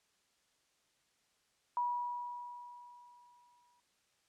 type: tone with exponential decay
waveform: sine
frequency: 970 Hz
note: B5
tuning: 31 cents flat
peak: -30 dBFS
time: 1.77-3.8 s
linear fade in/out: 1 ms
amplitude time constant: 440 ms
effects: white hiss -75 dBFS RMS until 4.28 s + low-pass 8000 Hz 12 dB/octave